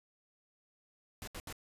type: noise bursts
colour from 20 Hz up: pink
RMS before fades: -44 dBFS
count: 3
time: 1.22-1.526 s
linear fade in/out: 0 ms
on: 54 ms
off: 72 ms
effects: resampled to 32000 Hz